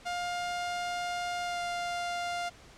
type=tone with pitch glide; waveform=sawtooth; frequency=706 to 699.9 Hz; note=F5 to F5; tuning=+19 to +4 cents; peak=-28 dBFS; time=0.05-2.5 s; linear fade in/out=20 ms; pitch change=-15 cents; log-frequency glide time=1.43-1.6 s; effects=pink hiss -54 dBFS RMS until 2.77 s + low-pass 7000 Hz 12 dB/octave